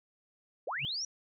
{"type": "linear sweep", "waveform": "sine", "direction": "up", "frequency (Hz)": [392, 5920], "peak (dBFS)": -33, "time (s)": [0.67, 1.05], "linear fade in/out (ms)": 5}
{"type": "tone with exponential growth", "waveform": "sine", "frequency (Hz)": 138.59, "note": "C#3", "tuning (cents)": 0, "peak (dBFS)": -32, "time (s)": [0.77, 0.85], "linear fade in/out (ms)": 0, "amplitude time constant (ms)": 17}
{"effects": []}